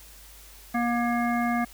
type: harmonic tone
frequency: 238 Hz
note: A#3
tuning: 36 cents sharp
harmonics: 1 / 3 / 5 / 7 / 9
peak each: -25 / -28 / -33 / -34 / -35 dBFS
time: 0.74-1.65 s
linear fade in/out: 10 ms
effects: added 50 Hz sine -50 dBFS peak until 1.73 s + white hiss -50 dBFS RMS until 1.73 s